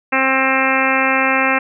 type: harmonic tone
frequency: 265 Hz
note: C4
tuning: 22 cents sharp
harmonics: 1 / 2 / 3 / 4 / 5 / 6 / 7 / 8 / 9 / 10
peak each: -22 / -22 / -22 / -22 / -22 / -22 / -22 / -22 / -22 / -22 dBFS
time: 0.12-1.59 s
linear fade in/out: 10 ms
effects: none